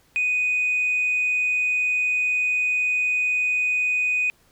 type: tone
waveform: sine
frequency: 2489 Hz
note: D#7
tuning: in tune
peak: -18 dBFS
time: 0.16-4.3 s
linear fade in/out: 0 ms
effects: tanh soft clip ceiling -16 dBFS + pink hiss -60 dBFS RMS until 4.51 s